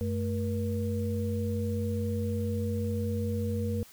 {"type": "tone cluster", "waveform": "sine", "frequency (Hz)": [94.5, 219.4, 476.4], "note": ["F#2", "A3", "A#4"], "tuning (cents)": [37, -5, 38], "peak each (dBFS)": [-30, -33, -35], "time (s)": [0.01, 3.83], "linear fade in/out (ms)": 0, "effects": ["white hiss -54 dBFS RMS until 3.92 s"]}